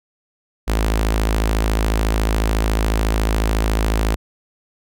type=tone with notch filter; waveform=sawtooth; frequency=54 Hz; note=A1; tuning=32 cents flat; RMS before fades=-18 dBFS; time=0.67-4.16 s; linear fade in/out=20 ms; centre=130 Hz; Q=1.1; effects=none